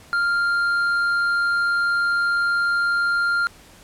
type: tone with hard clipping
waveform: sine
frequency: 1396.9 Hz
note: F6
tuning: in tune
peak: -19 dBFS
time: 0.13-3.47 s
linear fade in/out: 0 ms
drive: 4 dB
effects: pink hiss -48 dBFS RMS until 3.83 s + low-pass 12000 Hz 12 dB/octave